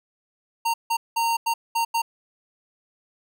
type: tone bursts at uneven times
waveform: square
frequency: 922 Hz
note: A#5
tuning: 19 cents flat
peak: -21 dBFS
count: 6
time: 0.65-0.74 / 0.9-0.97 / 1.16-1.37 / 1.46-1.54 / 1.75-1.85 / 1.94-2.02 s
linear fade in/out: 10 ms
effects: none